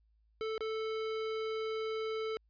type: tone with dropouts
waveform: square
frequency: 440 Hz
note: A4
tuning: in tune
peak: -35 dBFS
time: 0.41-2.37 s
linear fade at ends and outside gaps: 0 ms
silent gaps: 0.579-0.607 s
effects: added 54 Hz sine -67 dBFS peak until 2.49 s + resampled to 11025 Hz